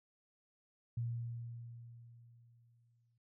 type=tone with exponential decay; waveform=sine; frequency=117.7 Hz; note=A#2; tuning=17 cents sharp; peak=-34 dBFS; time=0.97-3.18 s; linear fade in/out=5 ms; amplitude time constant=480 ms; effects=none